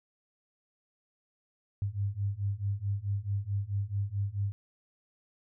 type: beating tone pair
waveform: sine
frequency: 98 / 102.6 Hz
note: G2 / G#2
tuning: 0 / -21 cents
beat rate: 4.6 Hz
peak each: -33 / -32 dBFS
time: 1.82-4.52 s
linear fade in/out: 0 ms
effects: none